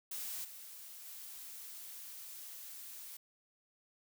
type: noise with level steps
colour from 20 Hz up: blue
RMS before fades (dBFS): -42 / -51 / -49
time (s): 0.11-3.17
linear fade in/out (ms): 5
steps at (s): 0.44 / 1.05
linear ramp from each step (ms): 10
effects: none